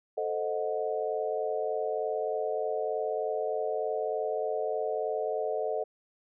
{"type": "chord", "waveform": "sine", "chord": "A diminished seventh", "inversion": "none", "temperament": "equal with one note detuned", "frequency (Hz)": [440, 523.3, 622.3, 731.9], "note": ["A4", "C5", "Eb5", "Gb5"], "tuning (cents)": [0, 0, 0, -19], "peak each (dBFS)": [-32, -36, -33, -36], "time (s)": [0.17, 5.84], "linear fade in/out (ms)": 10, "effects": []}